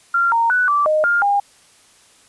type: tone with pitch steps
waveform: sine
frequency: 1383 / 924 / 1485 / 1164 / 617 / 1407 / 808 Hz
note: F6 / A#5 / F#6 / D6 / D#5 / F6 / G#5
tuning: -17 / -16 / +6 / -16 / -15 / +12 / -48 cents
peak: -13 dBFS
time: 0.14-1.4 s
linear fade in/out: 5 ms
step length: 180 ms
effects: white hiss -51 dBFS RMS until 2.28 s + resampled to 24000 Hz